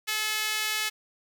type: tone with high-pass filter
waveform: sawtooth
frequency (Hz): 429.9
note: A4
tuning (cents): -40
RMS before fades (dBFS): -29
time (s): 0.07-0.9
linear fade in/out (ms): 20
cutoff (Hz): 2200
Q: 1.1
effects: none